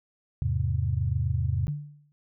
sine chord, E augmented, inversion none, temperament equal, 82.41 / 103.83 / 130.81 Hz, E2 / G#2 / B#2, 0 / 0 / 0 cents, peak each -28 dBFS, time 0.42-1.67 s, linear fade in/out 0 ms
sine tone with exponential decay, 146.83 Hz, D3, in tune, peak -24 dBFS, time 1.68-2.12 s, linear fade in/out 0 ms, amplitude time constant 94 ms
effects none

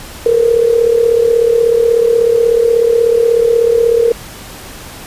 sine tone with amplitude modulation, 465.4 Hz, A#4, 3 cents flat, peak -4 dBFS, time 0.26-4.12 s, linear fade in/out 2 ms, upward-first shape sine, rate 36.4 Hz, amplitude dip 70%, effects pink hiss -31 dBFS RMS until 5.06 s + resampled to 32000 Hz

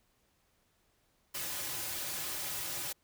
white noise with comb filter, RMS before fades -38 dBFS, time 1.34-2.93 s, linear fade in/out 10 ms, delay 4.4 ms, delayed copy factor -0.65, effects pink hiss -73 dBFS RMS until 3.03 s

